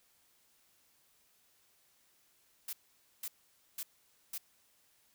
blue noise bursts, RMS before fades -40 dBFS, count 4, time 2.68-4.38 s, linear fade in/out 5 ms, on 50 ms, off 500 ms, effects white hiss -70 dBFS RMS until 5.14 s

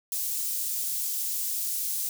white high-pass noise, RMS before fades -30 dBFS, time 0.12-2.09 s, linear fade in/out 2 ms, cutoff 6600 Hz, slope 12 dB/octave, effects none

